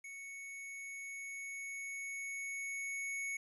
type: tone with level ramp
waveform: square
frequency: 2217 Hz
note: C#7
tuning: in tune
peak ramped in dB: -47 to -38 dBFS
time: 0.04-3.37 s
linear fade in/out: 5 ms
effects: resampled to 32000 Hz + 12-bit